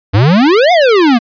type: exponential two-way sweep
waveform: square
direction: up then down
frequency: 91.7 to 740 to 223.2 Hz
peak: -6 dBFS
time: 0.13-1.19 s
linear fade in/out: 20 ms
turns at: 0.72 s
effects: resampled to 11025 Hz